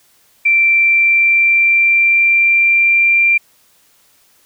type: tone with pitch glide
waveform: sine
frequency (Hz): 2349 to 2372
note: D7 to D7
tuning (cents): 0 to +17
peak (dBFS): -8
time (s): 0.45-3.38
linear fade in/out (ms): 10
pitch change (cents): +17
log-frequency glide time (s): 0.7-3.24
effects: white hiss -53 dBFS RMS until 4.45 s